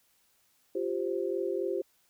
sine chord, F suspended second, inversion none, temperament just, 349.2 / 392.9 / 523.8 Hz, F4 / G4 / C5, 0 / +4 / +2 cents, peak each -33 / -32 / -35 dBFS, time 0.75-1.82 s, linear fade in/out 5 ms, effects white hiss -69 dBFS RMS until 2.09 s

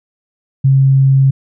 sine tone, 135.1 Hz, C#3, 44 cents flat, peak -6 dBFS, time 0.64-1.31 s, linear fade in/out 10 ms, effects none

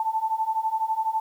sine beating tone pair, 876 / 888 Hz, A5 / A5, -8 / +16 cents, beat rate 12 Hz, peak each -27 / -25 dBFS, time 0-1.2 s, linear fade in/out 2 ms, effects 9-bit

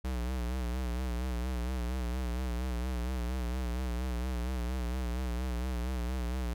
square tone with vibrato, 61.74 Hz, B1, in tune, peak -32 dBFS, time 0.04-6.54 s, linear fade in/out 10 ms, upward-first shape sine, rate 4.3 Hz, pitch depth 85 cents each way, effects none

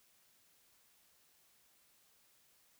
silence, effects white hiss -70 dBFS RMS until 2.79 s

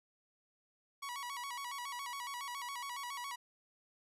sawtooth tone with vibrato, 1041 Hz, C6, 9 cents flat, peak -37 dBFS, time 1.02-3.36 s, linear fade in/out 10 ms, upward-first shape square, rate 7.2 Hz, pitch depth 120 cents each way, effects resampled to 32000 Hz

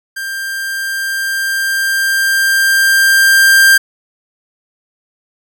45% pulse tone with level ramp, 1587 Hz, G6, 21 cents sharp, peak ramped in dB -20 to -4 dBFS, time 0.16-3.78 s, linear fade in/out 10 ms, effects none

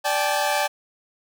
sawtooth chord, D suspended fourth, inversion none, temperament equal with one note detuned, 587.3 / 784 / 861.9 Hz, D5 / G5 / A5, 0 / 0 / -36 cents, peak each -21 dBFS, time 0.04-0.68 s, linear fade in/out 20 ms, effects none

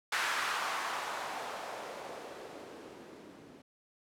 violet noise with low-pass filter sweep, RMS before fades -39 dBFS, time 0.12-3.62 s, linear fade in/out 5 ms, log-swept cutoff 1500 to 250 Hz, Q 1.6, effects none

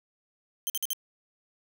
5% pulse tone bursts, 3136 Hz, G7, in tune, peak -19 dBFS, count 4, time 0.67-0.932 s, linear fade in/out 0 ms, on 28 ms, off 50 ms, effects none

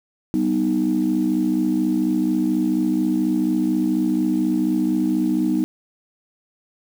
sine chord, G augmented, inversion none, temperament equal with one note detuned, 192.63 / 246.9 / 311.1 Hz, G3 / B3 / D#4, -30 / 0 / 0 cents, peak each -23 / -21 / -19 dBFS, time 0.34-5.64 s, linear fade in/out 0 ms, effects tanh soft clip ceiling -10 dBFS + 7-bit

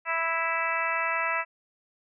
harmonic tone, 329.6 Hz, E4, in tune, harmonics 2 / 3 / 4 / 5 / 6 / 7 / 8, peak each -35 / -32 / -31 / -35 / -31 / -36 / -33 dBFS, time 0.05-1.45 s, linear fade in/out 50 ms, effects none

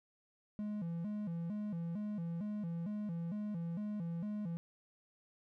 triangle tone with vibrato, 187.8 Hz, F#3, 26 cents sharp, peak -35 dBFS, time 0.59-4.57 s, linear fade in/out 0 ms, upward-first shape square, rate 2.2 Hz, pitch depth 190 cents each way, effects none

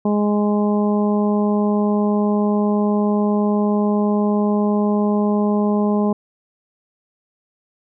harmonic tone, 207.7 Hz, G#3, in tune, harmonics 1 / 2 / 3 / 4 / 5, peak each -16 / -22 / -26 / -28 / -30 dBFS, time 0.05-6.13 s, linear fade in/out 5 ms, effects none

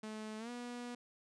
sawtooth tone with pitch glide, 216.2 to 242.7 Hz, A3 to B3, -30 to -30 cents, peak -39 dBFS, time 0.03-0.95 s, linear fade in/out 5 ms, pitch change +200 cents, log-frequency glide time 0.38-0.5 s, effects resampled to 22050 Hz

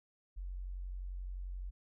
sine tone, 45.74 Hz, F#1, 19 cents flat, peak -39 dBFS, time 0.36-1.71 s, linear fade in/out 20 ms, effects none

